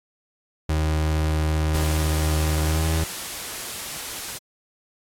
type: tone with pitch glide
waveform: 35% pulse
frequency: 77.78 to 80.38 Hz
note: D#2 to E2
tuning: 0 to -43 cents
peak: -18 dBFS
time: 0.69-3.04 s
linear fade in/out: 5 ms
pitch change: +57 cents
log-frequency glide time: 2.65-2.86 s
type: noise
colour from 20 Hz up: white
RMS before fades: -32 dBFS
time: 1.73-4.39 s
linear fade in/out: 20 ms
effects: low-pass 12000 Hz 12 dB/octave + AAC 64 kbps